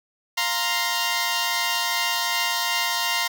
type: chord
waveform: 10% pulse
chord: F suspended fourth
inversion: none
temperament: equal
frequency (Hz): 698.5 / 932.3 / 1046.5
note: F5 / Bb5 / C6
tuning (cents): 0 / 0 / 0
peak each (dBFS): -21 / -16 / -18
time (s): 0.37-3.28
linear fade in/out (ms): 10
effects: none